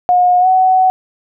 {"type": "tone with pitch glide", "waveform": "sine", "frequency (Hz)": [720, 748.4], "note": ["F#5", "F#5"], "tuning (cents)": [-47, 20], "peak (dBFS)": -7, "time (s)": [0.09, 0.9], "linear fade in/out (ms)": 0, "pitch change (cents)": 67, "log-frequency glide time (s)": [0.4, 0.47], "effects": []}